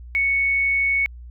sine tone, 2217 Hz, C#7, in tune, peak -17 dBFS, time 0.15-1.06 s, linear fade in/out 0 ms, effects added 60 Hz sine -36 dBFS peak until 1.3 s

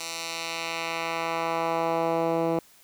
10% pulse tone with band-pass filter sweep, 165.5 Hz, E3, 7 cents sharp, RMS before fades -28 dBFS, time 0-2.59 s, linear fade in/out 2 ms, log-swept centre 6000 to 390 Hz, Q 0.89, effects white hiss -56 dBFS RMS until 2.83 s

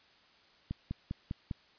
click train, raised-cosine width 5 ms, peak -23 dBFS, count 5, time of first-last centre 0.71-1.512 s, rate 4.99 Hz, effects white hiss -63 dBFS RMS until 1.78 s + resampled to 11025 Hz

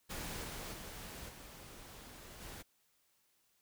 pink noise with level steps, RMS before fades -43 / -45 / -48 / -53 / -49 dBFS, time 0.09-2.63 s, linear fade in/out 20 ms, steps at 0.43 / 0.72 / 1.28 / 2.4 s, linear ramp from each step 20 ms, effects white hiss -75 dBFS RMS until 3.61 s

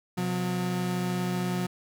35% pulse tone pair together, 128.1 / 180.69 Hz, C3 / F#3, -36 / -41 cents, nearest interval tritone, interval 595 cents, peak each -32 / -26 dBFS, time 0.17-1.67 s, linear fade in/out 10 ms, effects none

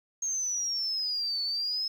sine exponential two-way sweep, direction down then up, 6500 to 4442 to 5210 Hz, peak -28 dBFS, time 0.22-1.88 s, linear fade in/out 5 ms, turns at 1.43 s, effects 9-bit

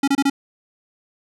square tone bursts, 277.2 Hz, C#4, in tune, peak -15 dBFS, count 4, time 0.03-0.299 s, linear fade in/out 5 ms, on 47 ms, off 27 ms, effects low-pass 10000 Hz 12 dB/octave

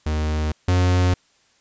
45% pulse tone pair in turn, 76.9 / 90.45 Hz, D#2 / F#2, -20 / -39 cents, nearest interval minor third, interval 281 cents, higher second, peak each -20 / -15 dBFS, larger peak second, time 0.06-0.52 / 0.68-1.14 s, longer neither, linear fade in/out 5 ms, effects white hiss -60 dBFS RMS until 1.6 s + resampled to 16000 Hz

